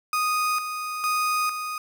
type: tone with tremolo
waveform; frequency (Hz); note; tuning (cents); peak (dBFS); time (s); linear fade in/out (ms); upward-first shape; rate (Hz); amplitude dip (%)
35% pulse; 1242; D#6; -3; -20; 0.13-1.78; 2; square; 1.1; 55
effects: none